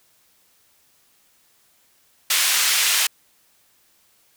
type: band-pass noise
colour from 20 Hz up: pink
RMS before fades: -19 dBFS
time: 2.3-3.07 s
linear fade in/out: 5 ms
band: 2100 to 14000 Hz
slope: 12 dB/octave
effects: white hiss -60 dBFS RMS until 4.36 s